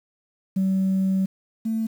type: tone pair in turn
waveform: sine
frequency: 190.7 / 222.7 Hz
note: G3 / A3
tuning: -47 / +21 cents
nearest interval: minor third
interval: 268 cents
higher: second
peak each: -17 / -21 dBFS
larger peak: first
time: 0.56-1.26 / 1.65-1.87 s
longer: first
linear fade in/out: 10 ms
effects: tanh soft clip ceiling -16 dBFS + 8-bit